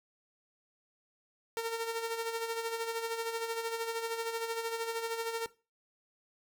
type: tone with tremolo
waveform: sawtooth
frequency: 457.2 Hz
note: A#4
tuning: 34 cents flat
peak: -27 dBFS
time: 1.57-5.46 s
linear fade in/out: 0 ms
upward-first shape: sine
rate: 13 Hz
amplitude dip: 55%
effects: noise-tail reverb RT60 0.3 s tail -18 dB re dry

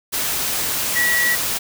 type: tone in noise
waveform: sine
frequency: 1934 Hz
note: B6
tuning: 37 cents flat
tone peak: -16 dBFS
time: 0.95-1.36 s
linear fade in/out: 20 ms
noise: white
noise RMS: -22 dBFS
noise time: 0.12-1.59 s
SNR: +3 dB
effects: none

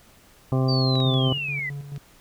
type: harmonic tone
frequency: 130.8 Hz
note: C3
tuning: in tune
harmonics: 1 / 2 / 3 / 4 / 5 / 6 / 8 / 9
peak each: -20 / -26 / -30 / -32 / -34 / -36 / -38 / -39 dBFS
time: 0.52-1.33 s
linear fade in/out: 2 ms
type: linear sweep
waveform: sine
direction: down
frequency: 4699 to 1939 Hz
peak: -26 dBFS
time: 0.68-1.7 s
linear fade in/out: 10 ms
type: clicks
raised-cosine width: 0.2 ms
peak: -24 / -25 / -28 / -28 dBFS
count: 4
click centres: 0.955 / 1.003 / 1.141 / 1.962 s
type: tone with tremolo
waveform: triangle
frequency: 142.1 Hz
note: C#3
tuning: 43 cents sharp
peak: -28 dBFS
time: 1.05-1.98 s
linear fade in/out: 2 ms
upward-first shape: square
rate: 4.6 Hz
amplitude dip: 55%
effects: pink hiss -54 dBFS RMS until 2.2 s

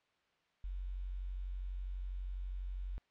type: tone with quantisation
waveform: sine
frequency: 46.09 Hz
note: F#1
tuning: 6 cents flat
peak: -38 dBFS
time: 0.64-2.98 s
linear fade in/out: 0 ms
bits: 11
effects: white hiss -75 dBFS RMS until 3.1 s + low-pass 3000 Hz 12 dB/octave

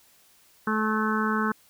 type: harmonic tone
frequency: 216.7 Hz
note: A3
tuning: 26 cents flat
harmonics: 1 / 2 / 4 / 5 / 6 / 7 / 8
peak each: -26 / -32 / -36 / -30 / -31 / -30 / -40 dBFS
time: 0.67-1.52 s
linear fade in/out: 5 ms
effects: white hiss -59 dBFS RMS until 1.69 s

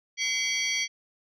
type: tone cluster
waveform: sine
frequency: 2060 / 2270 / 3254 / 4532 / 5820 Hz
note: C7 / C#7 / G#7 / C#8 / F#8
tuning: -28 / +41 / -36 / +37 / -29 cents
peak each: -31 dBFS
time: 0.17-0.88 s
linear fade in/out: 50 ms
effects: tanh soft clip ceiling -18 dBFS

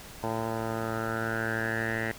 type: tone with low-pass filter sweep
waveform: 10% pulse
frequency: 112.7 Hz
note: A2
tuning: 42 cents sharp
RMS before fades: -31 dBFS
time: 0.23-2.12 s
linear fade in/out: 5 ms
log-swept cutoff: 970 to 2000 Hz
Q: 6.5
effects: pink hiss -46 dBFS RMS until 2.18 s

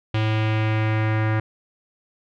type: tone with low-pass filter sweep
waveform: square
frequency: 109.1 Hz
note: A2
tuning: 14 cents flat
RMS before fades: -21 dBFS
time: 0.14-1.4 s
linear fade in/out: 5 ms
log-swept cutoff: 3100 to 1800 Hz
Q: 2.3
effects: none

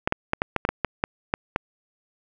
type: clicks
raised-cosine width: 0.5 ms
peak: -6 dBFS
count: 11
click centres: 0.075 / 0.124 / 0.334 / 0.419 / 0.563 / 0.651 / 0.69 / 0.847 / 1.039 / 1.339 / 1.561 s
effects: none

